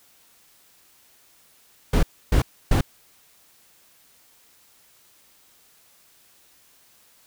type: noise bursts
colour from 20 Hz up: brown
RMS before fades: -17 dBFS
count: 3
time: 1.93-2.81 s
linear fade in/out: 5 ms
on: 100 ms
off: 290 ms
effects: white hiss -57 dBFS RMS until 7.26 s